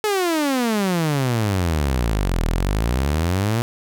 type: exponential two-way sweep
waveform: sawtooth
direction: down then up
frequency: 434.9 to 38.81 to 120.9 Hz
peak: -14 dBFS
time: 0.04-3.62 s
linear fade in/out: 0 ms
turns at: 2.45 s
effects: none